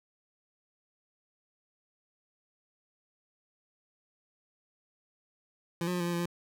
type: tone with pitch steps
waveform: 25% pulse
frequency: 169.8 / 179.4 / 178 / 172.3 / 173.9 / 171.5 / 173.7 Hz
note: F3 / F3 / F3 / F3 / F3 / F3 / F3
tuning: -48 / +47 / +33 / -23 / -7 / -31 / -9 cents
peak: -26 dBFS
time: 5.81-6.258 s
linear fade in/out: 2 ms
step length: 64 ms
effects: none